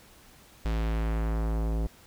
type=tone with low-pass filter sweep; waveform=square; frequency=55 Hz; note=A1; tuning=in tune; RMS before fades=-28 dBFS; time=0.65-1.87 s; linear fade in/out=5 ms; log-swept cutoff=4800 to 590 Hz; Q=0.86; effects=pink hiss -55 dBFS RMS until 2.06 s